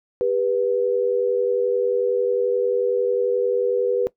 sine tone pair together, 398.2 / 489.4 Hz, G4 / B4, +27 / -16 cents, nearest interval major third, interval 357 cents, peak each -23 / -19 dBFS, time 0.21-4.07 s, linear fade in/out 0 ms, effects noise-tail reverb RT60 0.1 s tail -18 dB re dry

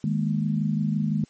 sine chord, D# suspended fourth, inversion none, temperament just, 155.56 / 207.4 / 233.3 Hz, D#3 / G#3 / A#3, 0 / -2 / +2 cents, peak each -25 / -25 / -29 dBFS, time 0.04-1.24 s, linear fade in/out 2 ms, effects white hiss -59 dBFS RMS until 1.29 s + MP3 32 kbps

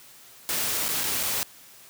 white noise with dropouts, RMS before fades -27 dBFS, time 0.49-1.43 s, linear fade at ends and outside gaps 0 ms, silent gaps 0.882-0.888 / 1.035-1.039 / 1.23-1.234 s, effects white hiss -50 dBFS RMS until 1.89 s + high-pass 60 Hz 12 dB/octave

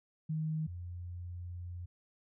sine tone pair in turn, 156.9 / 88.06 Hz, D#3 / F2, +15 / +15 cents, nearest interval minor seventh, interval 1000 cents, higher first, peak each -32 / -40 dBFS, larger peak first, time 0.29-0.67 / 0.67-1.86 s, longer second, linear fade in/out 10 ms, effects none

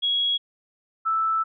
sine tone pair in turn, 3322 / 1318.3 Hz, G#7 / E6, 0 / 0 cents, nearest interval octave + major third, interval 1600 cents, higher first, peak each -20 dBFS, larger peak neither, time 0.02-0.38 / 1.05-1.44 s, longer second, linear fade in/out 20 ms, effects none

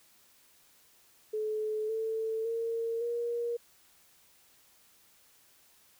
sine tone with pitch steps, 430.6 / 444.2 / 458.3 / 472.8 Hz, A4 / A4 / A#4 / A#4, -37 / +16 / -29 / +24 cents, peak -30 dBFS, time 1.33-3.57 s, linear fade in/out 10 ms, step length 560 ms, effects white hiss -63 dBFS RMS until 5.99 s

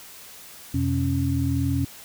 sine tone cluster, 87.2 / 128.2 / 275.9 Hz, F2 / C3 / C#4, -2 / -35 / -8 cents, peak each -25 dBFS, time 0.74-1.85 s, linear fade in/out 5 ms, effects white hiss -44 dBFS RMS until 2.04 s

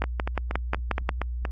two click trains, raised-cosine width 0.5 ms, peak -13 / -10 dBFS, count 7 / 7, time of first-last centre 0.04-1.452 / 0.02-1.091 s, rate 4.25 / 5.6 Hz, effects added 60 Hz sine -28 dBFS peak until 1.51 s + AAC 32 kbps

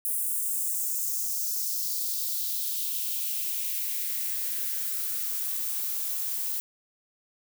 violet noise with high-pass filter sweep, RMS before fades -30 dBFS, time 0.05-6.6 s, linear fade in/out 0 ms, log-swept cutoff 10000 to 720 Hz, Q 2.3, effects none

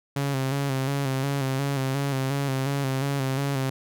sawtooth tone with vibrato, 136.5 Hz, C#3, 26 cents flat, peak -20 dBFS, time 0.16-3.7 s, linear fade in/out 5 ms, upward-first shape square, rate 2.8 Hz, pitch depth 44 cents each way, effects none

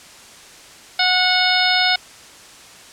harmonic tone with a mistuned harmonic, 733 Hz, F#5, 16 cents flat, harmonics 1 / 2 / 3 / 4 / 5 / 6 / 7, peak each -21 / -21 / -21 / -25 / -21 / -22 / -22 dBFS, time 0.99-1.96 s, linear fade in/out 5 ms, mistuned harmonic 6, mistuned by -32 cents, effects white hiss -42 dBFS RMS until 2.92 s + low-pass 8000 Hz 12 dB/octave

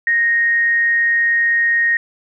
sine tone with amplitude modulation, 1864.7 Hz, A#6, in tune, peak -11 dBFS, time 0.07-1.97 s, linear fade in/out 2 ms, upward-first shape sine, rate 236 Hz, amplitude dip 25%, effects none

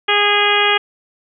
harmonic tone, 411.4 Hz, G#4, 16 cents flat, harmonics 1 / 2 / 3 / 4 / 5 / 6 / 7 / 8, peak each -20 / -20 / -20 / -20 / -20 / -20 / -20 / -20 dBFS, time 0.08-0.78 s, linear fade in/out 10 ms, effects none

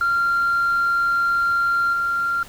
sine tone with level steps, 1385 Hz, F6, 15 cents flat, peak -15 / -18 dBFS, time 0.01-2.43 s, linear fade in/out 2 ms, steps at 1.93 s, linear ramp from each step 5 ms, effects tanh soft clip ceiling -14 dBFS + pink hiss -43 dBFS RMS until 2.48 s

